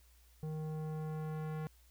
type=tone with low-pass filter sweep; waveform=square; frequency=155.56 Hz; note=D#3; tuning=in tune; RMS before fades=-40 dBFS; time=0.43-1.67 s; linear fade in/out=0 ms; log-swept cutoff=580 to 1800 Hz; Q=0.8; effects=added 60 Hz sine -62 dBFS peak until 1.9 s + white hiss -69 dBFS RMS until 1.9 s